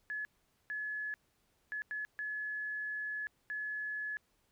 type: tone bursts at uneven times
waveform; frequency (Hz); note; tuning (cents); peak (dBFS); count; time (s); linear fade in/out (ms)
sine; 1706; G#6; +46; -36; 6; 0.1-0.25 / 0.7-1.14 / 1.72-1.82 / 1.91-2.05 / 2.19-3.27 / 3.5-4.17; 0
effects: pink hiss -75 dBFS RMS until 4.51 s